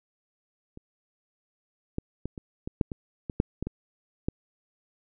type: clicks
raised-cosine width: 3 ms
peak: -30 / -16 / -19 / -25 / -20 / -9 / -21 / -19 / -8 / -17 / -19 / -13 dBFS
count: 12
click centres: 0.774 / 1.984 / 2.256 / 2.378 / 2.675 / 2.812 / 2.918 / 3.298 / 3.401 / 3.626 / 3.67 / 4.285 s
effects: none